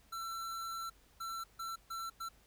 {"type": "tone bursts at uneven times", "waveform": "square", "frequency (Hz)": 1345, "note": "E6", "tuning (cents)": 34, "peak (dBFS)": -40, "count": 5, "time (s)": [[0.12, 0.9], [1.2, 1.44], [1.59, 1.76], [1.9, 2.1], [2.2, 2.29]], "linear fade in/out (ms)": 10, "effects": ["added 50 Hz sine -68 dBFS peak until 2.46 s", "pink hiss -67 dBFS RMS until 2.46 s"]}